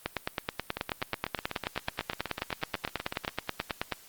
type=two click trains; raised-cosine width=0.3 ms; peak=-12 / -16 dBFS; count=37 / 21; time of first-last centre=0.06-3.923 / 0.77-3.248 s; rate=9.32 / 8.07 Hz; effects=white hiss -54 dBFS RMS until 4.08 s + Opus 32 kbps